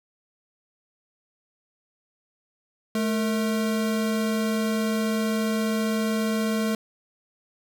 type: tone pair together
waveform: square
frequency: 216.3 / 458.3 Hz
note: A3 / A#4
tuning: -29 / -29 cents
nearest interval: octave + minor second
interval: 1300 cents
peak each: -24 / -31 dBFS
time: 2.95-6.75 s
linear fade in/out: 2 ms
effects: none